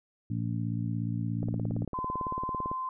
harmonic tone, 57 Hz, A#1, 38 cents flat, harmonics 2 / 3 / 4 / 5, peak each -31 / -35 / -37 / -39 dBFS, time 0.3-1.85 s, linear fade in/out 5 ms
click train, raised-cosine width 2 ms, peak -23 dBFS, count 24, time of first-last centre 1.43-2.715 s, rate 17.9 Hz
sine tone with pitch glide, 1025 to 1035.1 Hz, C6 to C6, -36 to -19 cents, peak -31 dBFS, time 1.94-2.89 s, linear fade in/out 2 ms, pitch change +17 cents, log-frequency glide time 2.09-2.62 s
effects none

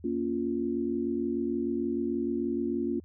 sine chord, Bb minor, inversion none, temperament just, 233.1 / 279.7 / 349.6 Hz, Bb3 / Db4 / F4, 0 / +16 / +2 cents, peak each -32 / -32 / -31 dBFS, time 0.04-3 s, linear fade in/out 5 ms, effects added 83 Hz sine -49 dBFS peak until 3.04 s

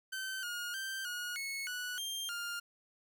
sawtooth tone with pitch steps, 1540 / 1432 / 1564 / 1445 / 2195 / 1474 / 3187 / 1406 Hz, G6 / F6 / G6 / F#6 / C#7 / F#6 / G7 / F6, -31 / +43 / -4 / -41 / -18 / -7 / +28 / +11 cents, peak -34 dBFS, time 0.12-2.6 s, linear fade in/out 10 ms, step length 310 ms, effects none

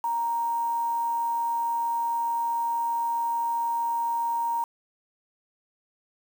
sine tone with quantisation, 932.3 Hz, A#5, in tune, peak -24 dBFS, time 0.04-4.64 s, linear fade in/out 2 ms, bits 7, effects none

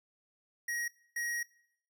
square tone bursts at uneven times, 1893 Hz, A#6, 26 cents sharp, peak -34 dBFS, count 2, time 0.68-0.88 / 1.16-1.43 s, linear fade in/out 5 ms, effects noise-tail reverb RT60 0.7 s tail -21 dB re dry

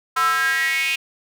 square tone with high-pass filter sweep, 146.83 Hz, D3, in tune, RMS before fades -20 dBFS, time 0.16-0.96 s, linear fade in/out 10 ms, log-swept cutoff 1200 to 2600 Hz, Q 7.3, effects none

